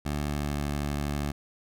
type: tone with pitch glide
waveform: 15% pulse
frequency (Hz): 73.42 to 72.41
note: D2 to D2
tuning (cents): 0 to -24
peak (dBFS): -22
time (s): 0.05-1.32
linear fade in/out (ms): 10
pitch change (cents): -24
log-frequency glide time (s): 0.19-0.64
effects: none